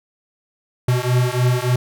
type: beating tone pair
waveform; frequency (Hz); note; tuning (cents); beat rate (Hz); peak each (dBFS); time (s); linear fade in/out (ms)
square; 122.8 / 126.2; B2 / B2; -9 / +38; 3.4; -19; 0.88-1.76; 5
effects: none